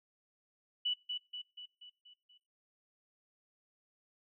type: tone with echo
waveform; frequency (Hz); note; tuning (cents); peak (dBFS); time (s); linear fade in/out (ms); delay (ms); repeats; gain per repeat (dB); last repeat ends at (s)
sine; 2960; F#7; 0; -30; 0.85-0.94; 10; 240; 6; -5; 2.38
effects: noise-tail reverb RT60 0.3 s tail -22 dB re dry